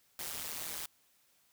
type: noise with amplitude modulation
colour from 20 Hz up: white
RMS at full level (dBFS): -37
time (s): 0.19-0.86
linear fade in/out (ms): 2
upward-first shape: sine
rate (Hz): 160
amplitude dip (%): 90
effects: white hiss -70 dBFS RMS until 1.52 s